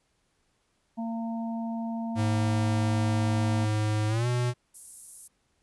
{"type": "harmonic tone", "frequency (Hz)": 228.2, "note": "A#3", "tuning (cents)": -37, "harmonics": [1, 3, 4], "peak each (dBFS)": [-30, -39, -42], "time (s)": [0.97, 3.66], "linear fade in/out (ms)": 20}
{"type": "tone with pitch glide", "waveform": "square", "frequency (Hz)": [106.7, 122.57], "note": ["G#2", "B2"], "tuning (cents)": [47, -13], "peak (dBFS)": -25, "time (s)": [2.15, 4.54], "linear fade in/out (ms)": 50, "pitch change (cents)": 240, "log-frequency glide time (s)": [4.08, 4.27]}
{"type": "high-pass noise", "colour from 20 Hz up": "pink", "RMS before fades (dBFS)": -41, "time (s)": [4.74, 5.28], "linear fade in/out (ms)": 10, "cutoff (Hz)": 10000, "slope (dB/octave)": 24}
{"effects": ["pink hiss -72 dBFS RMS until 5.62 s", "resampled to 24000 Hz"]}